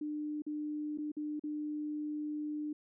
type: tone with dropouts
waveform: sine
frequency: 300 Hz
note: D4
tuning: 37 cents sharp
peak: -35 dBFS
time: 0.01-2.73 s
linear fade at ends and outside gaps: 5 ms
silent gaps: 0.421-0.465 / 0.976-0.984 / 1.118-1.167 / 1.396-1.437 s
effects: none